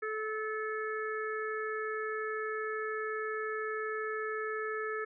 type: harmonic tone with a mistuned harmonic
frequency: 433.6 Hz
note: A4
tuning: 25 cents flat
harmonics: 1 / 3 / 4 / 5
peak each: -36 / -39 / -39 / -48 dBFS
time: 0.02-5.05 s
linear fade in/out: 10 ms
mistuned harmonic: 5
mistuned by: +17 cents
effects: none